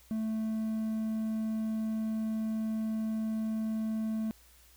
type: tone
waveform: triangle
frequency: 219.8 Hz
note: A3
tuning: 2 cents flat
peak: -28 dBFS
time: 0.11-4.31 s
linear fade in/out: 0 ms
effects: added 60 Hz sine -61 dBFS peak until 4.76 s + white hiss -61 dBFS RMS until 4.76 s